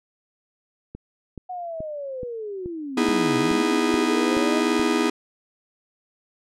click train, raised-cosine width 3 ms, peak -22 dBFS, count 10, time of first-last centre 0.95-4.796 s, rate 2.34 Hz
sine linear two-way sweep, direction down then up, 740 to 123.47 to 638 Hz, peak -29 dBFS, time 1.49-4.61 s, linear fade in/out 10 ms, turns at 3.37 s
45% pulse chord, E major seventh, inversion second, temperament just, 247.2 / 309 / 329.6 / 412 Hz, B3 / D#4 / E4 / G#4, +2 / -12 / 0 / -14 cents, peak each -25 dBFS, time 2.97-5.1 s, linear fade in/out 5 ms
effects low-pass 8000 Hz 12 dB/octave

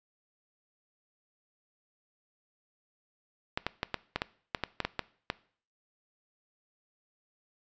clicks, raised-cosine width 0.3 ms, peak -13 dBFS, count 12, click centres 3.575 / 3.666 / 3.831 / 3.943 / 4.16 / 4.219 / 4.548 / 4.637 / 4.803 / 4.85 / 4.993 / 5.301 s, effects noise-tail reverb RT60 0.5 s tail -20 dB re dry + resampled to 16000 Hz

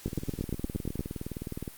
two click trains, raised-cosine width 3 ms, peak -22 / -17 dBFS, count 32 / 9, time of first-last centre 0.08-1.678 / 0.06-0.993 s, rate 19.4 / 8.57 Hz, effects white hiss -50 dBFS RMS until 1.77 s + Opus 48 kbps

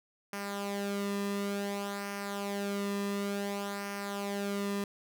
sawtooth tone with flanger, 200.9 Hz, G3, 43 cents sharp, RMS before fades -35 dBFS, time 0.33-4.84 s, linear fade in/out 2 ms, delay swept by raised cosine 0.26 to 1.36 ms, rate 0.56 Hz, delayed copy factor -0.6, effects none

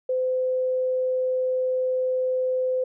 sine tone, 512 Hz, C5, 38 cents flat, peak -21 dBFS, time 0.09-2.84 s, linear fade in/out 5 ms, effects none

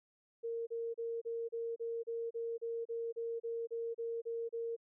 sine tone bursts, 462.1 Hz, A#4, 15 cents flat, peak -36 dBFS, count 16, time 0.43-4.765 s, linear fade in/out 20 ms, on 240 ms, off 33 ms, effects none

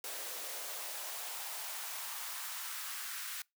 white noise with high-pass filter sweep, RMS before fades -42 dBFS, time 0.04-3.42 s, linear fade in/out 2 ms, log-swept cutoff 460 to 1500 Hz, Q 1.8, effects noise-tail reverb RT60 0.2 s tail -25 dB re dry

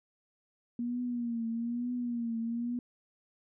sine tone with vibrato, 236.9 Hz, A#3, 28 cents sharp, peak -31 dBFS, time 0.79-2.79 s, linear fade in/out 2 ms, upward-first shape triangle, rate 1.1 Hz, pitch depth 77 cents each way, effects none

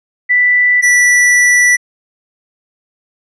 sine / square tone pair in turn, 1977 / 1963.3 Hz, B6 / B6, +1 / -11 cents, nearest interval unison, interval 12 cents, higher first, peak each -7 dBFS, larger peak neither, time 0.29-0.82 / 0.82-1.77 s, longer second, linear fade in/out 20 ms, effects resampled to 22050 Hz

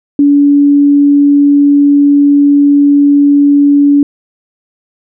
sine tone, 285.9 Hz, D4, 46 cents flat, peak -3 dBFS, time 0.19-4.03 s, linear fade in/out 2 ms, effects none

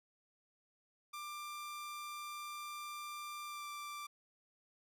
sawtooth tone with pitch glide, 1187 to 1176.1 Hz, D6 to D6, +18 to +2 cents, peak -40 dBFS, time 1.13-4.07 s, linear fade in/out 10 ms, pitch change -16 cents, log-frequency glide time 3.46-3.65 s, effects none

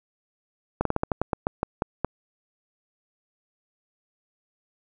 slowing click train, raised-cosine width 1 ms, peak -9 dBFS, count 12, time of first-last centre 0.81-2.046 s, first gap 43 ms, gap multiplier 1.18, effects none

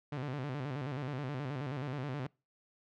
sawtooth tone with vibrato, 137 Hz, C#3, 20 cents flat, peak -32 dBFS, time 0.12-2.27 s, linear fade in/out 5 ms, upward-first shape square, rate 9.4 Hz, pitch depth 120 cents each way, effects noise-tail reverb RT60 0.3 s tail -26 dB re dry + low-pass 3000 Hz 12 dB/octave

